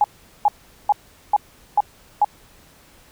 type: tone bursts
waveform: sine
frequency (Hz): 830.6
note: G#5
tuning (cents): 0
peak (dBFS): -11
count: 6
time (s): 0.01-2.246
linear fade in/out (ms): 2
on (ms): 31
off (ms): 410
effects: pink hiss -51 dBFS RMS until 3.11 s